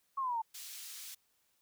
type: exponential sweep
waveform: sine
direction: down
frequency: 1114 to 880 Hz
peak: -32 dBFS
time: 0.17-0.42 s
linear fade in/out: 10 ms
type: high-pass noise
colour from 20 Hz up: pink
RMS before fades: -47 dBFS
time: 0.54-1.15 s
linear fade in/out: 10 ms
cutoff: 3800 Hz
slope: 12 dB/octave
effects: white hiss -75 dBFS RMS until 1.61 s